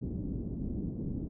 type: low-pass noise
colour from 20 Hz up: white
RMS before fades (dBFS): -36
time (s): 0.01-1.29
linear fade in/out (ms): 20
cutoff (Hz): 280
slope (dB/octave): 24
effects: none